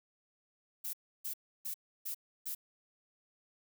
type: noise bursts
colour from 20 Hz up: violet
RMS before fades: -39 dBFS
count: 5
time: 0.84-2.55 s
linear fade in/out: 10 ms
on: 94 ms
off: 310 ms
effects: none